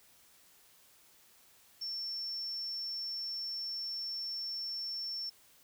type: tone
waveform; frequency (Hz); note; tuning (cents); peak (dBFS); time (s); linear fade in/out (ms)
sine; 5420; E8; +47; -36; 1.81-5.3; 10
effects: white hiss -63 dBFS RMS until 5.63 s